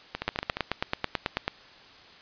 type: two click trains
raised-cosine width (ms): 0.3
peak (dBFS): -9 / -14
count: 12 / 7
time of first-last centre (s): 0.28-1.48 / 0.15-0.57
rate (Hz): 9.17 / 14.3
effects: white hiss -51 dBFS RMS until 2.21 s + resampled to 11025 Hz